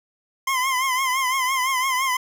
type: tone with vibrato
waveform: 25% pulse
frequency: 1041 Hz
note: C6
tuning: 9 cents flat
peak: -16 dBFS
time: 0.47-2.17 s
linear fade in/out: 5 ms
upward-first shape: triangle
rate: 5.9 Hz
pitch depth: 88 cents each way
effects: none